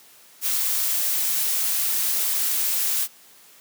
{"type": "noise", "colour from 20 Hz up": "blue", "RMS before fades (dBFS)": -23, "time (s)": [0.41, 3.08], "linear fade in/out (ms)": 50, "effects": ["white hiss -51 dBFS RMS until 3.6 s", "high-pass 150 Hz 12 dB/octave"]}